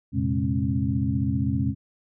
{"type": "tone cluster", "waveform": "sine", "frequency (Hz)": [87.2, 116.9, 132.3, 206.9, 270.6], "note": ["F2", "A#2", "C3", "G#3", "C#4"], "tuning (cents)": [-2, 5, 20, -6, -42], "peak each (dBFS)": -28, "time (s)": [0.12, 1.75], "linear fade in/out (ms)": 50, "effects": []}